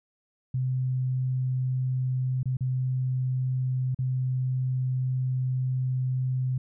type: tone with dropouts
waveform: sine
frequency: 128.7 Hz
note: C3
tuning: 28 cents flat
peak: -24 dBFS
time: 0.54-6.58 s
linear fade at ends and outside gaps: 5 ms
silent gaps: 2.431-2.456 / 2.57-2.607 / 3.947-3.988 s
effects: none